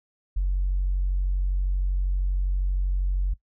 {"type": "tone", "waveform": "sine", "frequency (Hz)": 46.32, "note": "F#1", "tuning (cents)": 3, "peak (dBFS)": -20, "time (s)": [0.36, 3.34], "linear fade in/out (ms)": 10, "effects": ["noise-tail reverb RT60 0.1 s tail -18 dB re dry", "tanh soft clip ceiling -17 dBFS"]}